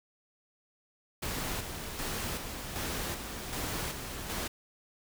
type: noise with tremolo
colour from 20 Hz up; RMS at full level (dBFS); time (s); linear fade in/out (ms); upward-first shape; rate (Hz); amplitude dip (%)
pink; -35; 1.22-4.48; 10; square; 1.3; 45
effects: none